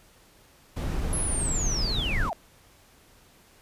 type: noise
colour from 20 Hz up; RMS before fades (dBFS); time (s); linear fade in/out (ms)
brown; -28; 0.76-2.3; 10
type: linear sweep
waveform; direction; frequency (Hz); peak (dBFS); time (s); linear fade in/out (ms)
sine; down; 11000 to 613; -28; 1.13-2.33; 0
effects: pink hiss -57 dBFS RMS until 3.61 s + resampled to 32000 Hz